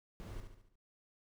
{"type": "noise with echo", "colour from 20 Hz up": "brown", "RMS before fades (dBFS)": -45, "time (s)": [0.2, 0.4], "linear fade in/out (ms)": 0, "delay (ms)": 71, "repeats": 5, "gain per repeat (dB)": -6, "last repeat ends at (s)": 0.755, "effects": []}